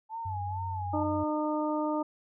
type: tone with vibrato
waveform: sine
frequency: 867 Hz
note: A5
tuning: 26 cents flat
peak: -34 dBFS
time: 0.09-1.08 s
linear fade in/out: 50 ms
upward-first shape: sine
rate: 2.2 Hz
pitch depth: 99 cents each way
type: tone with pitch glide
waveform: sine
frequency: 95.3 to 93.34 Hz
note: G2 to F#2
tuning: -48 to +16 cents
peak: -34 dBFS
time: 0.25-1.24 s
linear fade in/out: 10 ms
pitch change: -36 cents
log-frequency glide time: 0.36-0.72 s
type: harmonic tone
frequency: 304.1 Hz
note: D#4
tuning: 40 cents flat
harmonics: 1 / 2 / 3 / 4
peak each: -30 / -33 / -34 / -38 dBFS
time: 0.93-2.03 s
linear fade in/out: 10 ms
effects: none